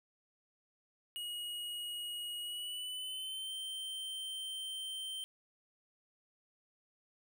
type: tone with pitch glide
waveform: square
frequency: 2894 to 3120 Hz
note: F#7 to G7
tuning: -39 to -9 cents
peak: -40 dBFS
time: 1.16-5.24 s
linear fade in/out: 0 ms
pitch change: +130 cents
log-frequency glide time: 2.41-3.52 s
effects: none